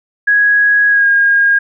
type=tone with pitch glide; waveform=sine; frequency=1661.2 to 1625.1 Hz; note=G#6 to G#6; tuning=0 to -38 cents; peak=-7 dBFS; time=0.27-1.59 s; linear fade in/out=10 ms; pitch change=-38 cents; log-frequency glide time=0.89-1.07 s; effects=none